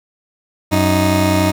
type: tone pair together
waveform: 20% pulse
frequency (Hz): 93.32 / 311.1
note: F#2 / D#4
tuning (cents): +15 / 0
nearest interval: octave + major sixth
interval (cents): 2085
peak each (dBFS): -10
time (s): 0.71-1.52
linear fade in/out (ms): 20
effects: none